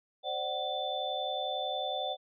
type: tone cluster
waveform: sine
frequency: 523 / 594 / 750 / 3528 Hz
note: C5 / D5 / F#5 / A7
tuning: -1 / +20 / +23 / +4 cents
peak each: -39 / -38 / -35 / -37 dBFS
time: 0.23-2.17 s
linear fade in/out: 50 ms
effects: none